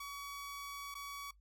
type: tone with dropouts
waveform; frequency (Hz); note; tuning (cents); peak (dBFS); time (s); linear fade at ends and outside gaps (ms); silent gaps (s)
sawtooth; 1132; C#6; +36; -40; 0-1.31; 5; 0.943-0.951
effects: noise-tail reverb RT60 0.1 s tail -17 dB re dry + added 50 Hz sine -63 dBFS peak until 1.4 s